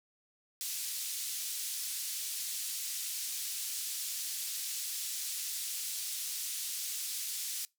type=band-pass noise; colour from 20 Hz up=white; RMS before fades=-38 dBFS; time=0.61-7.65 s; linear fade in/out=0 ms; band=3800 to 12000 Hz; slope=12 dB/octave; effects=noise-tail reverb RT60 0.2 s tail -23 dB re dry